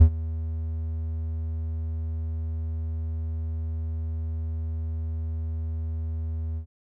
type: tone with ADSR envelope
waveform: triangle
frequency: 80 Hz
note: D#2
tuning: 49 cents sharp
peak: -5 dBFS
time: 0-6.66 s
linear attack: 14 ms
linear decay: 77 ms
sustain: -20 dB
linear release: 89 ms
effects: none